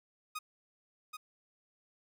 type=tone with echo; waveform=sawtooth; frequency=1244.5 Hz; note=D#6; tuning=in tune; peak=-33 dBFS; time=0.35-0.39 s; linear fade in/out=10 ms; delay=780 ms; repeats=1; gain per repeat=-5 dB; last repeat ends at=1.17 s; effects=none